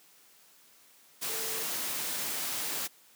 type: tone in noise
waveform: sine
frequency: 446.1 Hz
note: A4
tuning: 24 cents sharp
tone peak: -43 dBFS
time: 1.28-1.64 s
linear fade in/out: 20 ms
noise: white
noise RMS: -34 dBFS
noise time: 1.21-2.88 s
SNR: -12 dB
effects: white hiss -60 dBFS RMS until 3.15 s + high-pass 150 Hz 12 dB/octave